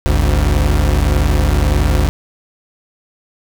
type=tone pair together; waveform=35% pulse; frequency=51.82 / 73.5 Hz; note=G#1 / D2; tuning=-3 / +2 cents; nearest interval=tritone; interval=605 cents; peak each=-12 dBFS; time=0.06-2.09 s; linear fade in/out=0 ms; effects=none